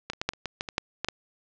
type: clicks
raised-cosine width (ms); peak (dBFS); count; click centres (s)
0.2; -12 / -23 / -11 / -6 / -26 / -14 / -12 / -17 / -7 / -11 / -10; 11; 0.1 / 0.134 / 0.215 / 0.29 / 0.335 / 0.457 / 0.609 / 0.688 / 0.781 / 1.046 / 1.086
effects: low-pass 6000 Hz 12 dB/octave